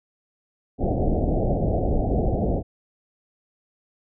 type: low-pass noise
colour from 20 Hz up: pink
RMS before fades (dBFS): -22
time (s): 0.78-2.63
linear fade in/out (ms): 50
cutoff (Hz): 760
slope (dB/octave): 96
effects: none